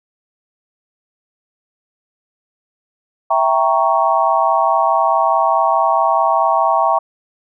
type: chord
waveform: sine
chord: E diminished seventh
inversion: none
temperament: equal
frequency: 659.3 / 784 / 932.3 / 1108.7 Hz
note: E5 / G5 / Bb5 / Db6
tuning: 0 / 0 / 0 / 0 cents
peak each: -17 dBFS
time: 3.3-6.99 s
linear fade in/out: 10 ms
effects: none